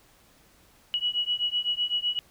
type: beating tone pair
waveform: sine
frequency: 2922 / 2929.9 Hz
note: F#7 / F#7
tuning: -22 / -18 cents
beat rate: 7.9 Hz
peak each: -28 dBFS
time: 0.94-2.19 s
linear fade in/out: 0 ms
effects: pink hiss -59 dBFS RMS until 2.3 s